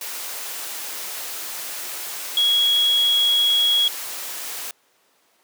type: tone in noise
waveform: sine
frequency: 3322 Hz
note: G#7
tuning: in tune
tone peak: -15 dBFS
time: 2.37-3.88 s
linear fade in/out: 2 ms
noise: white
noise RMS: -31 dBFS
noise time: 0.01-4.71 s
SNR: +13 dB
effects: pink hiss -61 dBFS RMS until 5.43 s + high-pass 400 Hz 12 dB/octave